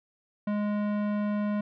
sine tone with tanh clipping, 207.7 Hz, G#3, in tune, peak -28 dBFS, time 0.47-1.61 s, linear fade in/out 5 ms, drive 17 dB, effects none

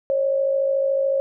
sine tone pair together, 545 / 598.8 Hz, C#5 / D5, -29 / +33 cents, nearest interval major second, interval 162 cents, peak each -18 / -27 dBFS, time 0.1-1.2 s, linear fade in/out 0 ms, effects none

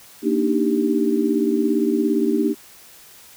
sine chord, Eb major seventh, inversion second, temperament equal, 233.1 / 293.7 / 311.1 / 392 Hz, Bb3 / D4 / Eb4 / G4, 0 / 0 / 0 / 0 cents, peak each -22 dBFS, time 0.22-2.55 s, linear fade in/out 50 ms, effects white hiss -46 dBFS RMS until 3.36 s

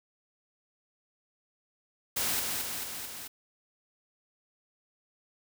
white noise with echo, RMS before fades -30 dBFS, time 2.16-2.4 s, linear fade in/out 10 ms, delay 220 ms, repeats 4, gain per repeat -3 dB, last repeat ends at 3.28 s, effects none

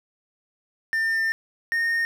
triangle tone pair in turn, 1801 / 1841 Hz, A6 / A#6, +40 / -22 cents, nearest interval unison, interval 38 cents, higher second, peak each -19 dBFS, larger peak neither, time 0.93-1.32 / 1.72-2.05 s, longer first, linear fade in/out 0 ms, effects 9-bit

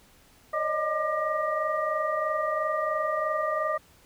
sine tone cluster, 558 / 600 / 623 / 1197 / 1895 Hz, C#5 / D5 / D#5 / D6 / A#6, +11 / +37 / +2 / +33 / +28 cents, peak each -37 / -35 / -29 / -28 / -36 dBFS, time 0.53-3.78 s, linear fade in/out 10 ms, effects pink hiss -58 dBFS RMS until 4.05 s

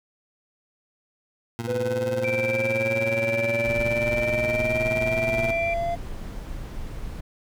20% pulse tone with tremolo, 116.54 Hz, A#2, in tune, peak -20 dBFS, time 1.59-5.51 s, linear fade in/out 0 ms, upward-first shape triangle, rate 19 Hz, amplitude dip 85%
triangle exponential sweep, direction up, 495.7 to 690 Hz, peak -22 dBFS, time 1.67-5.96 s, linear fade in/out 20 ms
sine tone with pitch glide, 2342 to 2360 Hz, D7 to D7, -5 to +8 cents, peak -26 dBFS, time 2.24-5.74 s, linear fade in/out 5 ms, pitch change +13 cents, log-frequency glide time 4.44-4.75 s
brown noise, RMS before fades -34 dBFS, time 3.65-7.21 s, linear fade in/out 10 ms
effects none

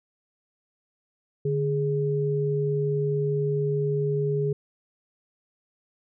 sine tone pair together, 146.61 / 415.3 Hz, D3 / G#4, -3 / 0 cents, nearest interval octave + tritone, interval 1803 cents, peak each -25 dBFS, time 1.45-4.53 s, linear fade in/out 5 ms, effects none

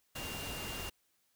sine tone in noise, 2794 Hz, F7, in tune, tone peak -45 dBFS, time 0.15-0.9 s, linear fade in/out 10 ms, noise pink, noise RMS -42 dBFS, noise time 0.15-0.9 s, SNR -6 dB, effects white hiss -75 dBFS RMS until 1.35 s

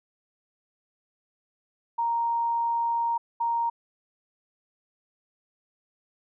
sine tone bursts at uneven times, 932.3 Hz, A#5, in tune, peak -23 dBFS, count 2, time 1.98-3.18 / 3.4-3.7 s, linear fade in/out 10 ms, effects none

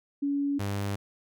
sine / sawtooth tone pair in turn, 282.9 / 100.23 Hz, C#4 / G2, +35 / +39 cents, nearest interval octave + tritone, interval 1796 cents, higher first, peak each -25 dBFS, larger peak neither, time 0.22-0.59 / 0.59-0.96 s, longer neither, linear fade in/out 10 ms, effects none

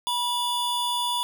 square tone pair together, 970 / 3465 Hz, B5 / A7, -31 / -27 cents, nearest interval octave + minor seventh, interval 2204 cents, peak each -27 / -28 dBFS, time 0.07-1.23 s, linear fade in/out 0 ms, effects none

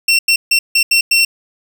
25% pulse tone bursts at uneven times, 2715 Hz, F7, 50 cents flat, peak -5 dBFS, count 6, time 0.08-0.19 / 0.28-0.36 / 0.51-0.59 / 0.75-0.83 / 0.91-1.01 / 1.11-1.25 s, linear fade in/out 5 ms, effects none

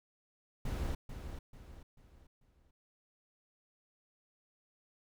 brown noise with echo, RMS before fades -36 dBFS, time 0.65-0.95 s, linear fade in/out 5 ms, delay 440 ms, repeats 4, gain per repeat -8 dB, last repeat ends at 2.71 s, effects none

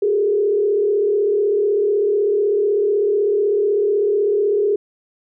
sine tone with frequency modulation, 412.1 Hz, G#4, 13 cents flat, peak -14 dBFS, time 0.02-4.76 s, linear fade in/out 5 ms, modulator 36 Hz, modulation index 0.79, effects none

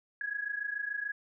sine tone pair together, 1652.1 / 1679 Hz, G#6 / G#6, -10 / +18 cents, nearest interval unison, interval 28 cents, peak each -37 / -35 dBFS, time 0.21-1.12 s, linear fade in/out 2 ms, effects none

